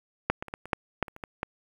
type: clicks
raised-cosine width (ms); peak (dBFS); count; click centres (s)
0.5; -7 / -18 / -26 / -18 / -26 / -9 / -9 / -26 / -29 / -20 / -14; 11; 0.3 / 0.425 / 0.483 / 0.539 / 0.656 / 0.732 / 1.027 / 1.082 / 1.164 / 1.238 / 1.431
effects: 8-bit